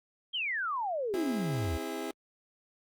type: exponential sweep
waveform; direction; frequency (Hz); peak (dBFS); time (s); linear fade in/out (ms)
sine; down; 3279 to 71.9; -30; 0.33-1.78; 20
type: chord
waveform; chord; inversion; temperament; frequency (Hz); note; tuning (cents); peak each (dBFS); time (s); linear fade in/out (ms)
30% pulse; C augmented; none; just; 261.6 / 327 / 408.8; C4 / E4 / G#4; 0 / -14 / -27; -38 / -36 / -36; 1.14-2.11; 0
effects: Opus 48 kbps